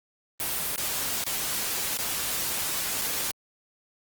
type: noise with dropouts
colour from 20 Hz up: white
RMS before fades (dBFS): -29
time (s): 0.4-3.31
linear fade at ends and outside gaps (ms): 0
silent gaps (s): 0.76-0.779 / 1.239-1.265 / 1.972-1.988 / 3.015-3.019
effects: Opus 24 kbps